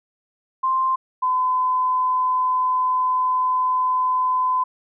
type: tone pair in turn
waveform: sine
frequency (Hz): 1046.5 / 1016.1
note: C6 / B5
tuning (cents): 0 / +49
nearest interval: minor second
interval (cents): 51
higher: first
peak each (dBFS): -17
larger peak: neither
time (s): 0.63-0.96 / 1.22-4.64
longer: second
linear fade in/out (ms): 10
effects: none